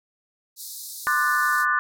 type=band-pass noise; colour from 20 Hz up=white; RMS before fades=-37 dBFS; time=0.56-1.66 s; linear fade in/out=50 ms; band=3800 to 16000 Hz; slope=96 dB/octave
type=chord; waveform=sine; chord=D dominant seventh; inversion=third; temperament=equal with one note detuned; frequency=1046.5 / 1191.7 / 1480 / 1760 Hz; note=C6 / D6 / F#6 / A6; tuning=0 / +25 / 0 / 0 cents; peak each=-29 / -23 / -23 / -25 dBFS; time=1.07-1.79 s; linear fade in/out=0 ms
effects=none